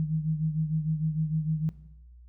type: beating tone pair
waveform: sine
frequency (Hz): 155.56 / 162.16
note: D#3 / E3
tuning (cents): 0 / -28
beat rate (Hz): 6.6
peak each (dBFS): -26 / -33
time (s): 0-1.69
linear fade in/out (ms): 0
effects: noise-tail reverb RT60 0.9 s tail -17 dB re dry + added 60 Hz sine -48 dBFS peak until 2.28 s